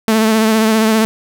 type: tone with vibrato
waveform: sawtooth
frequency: 220 Hz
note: A3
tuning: in tune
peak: -6 dBFS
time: 0.08-1.05 s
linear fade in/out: 0 ms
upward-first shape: triangle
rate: 15 Hz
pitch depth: 39 cents each way
effects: none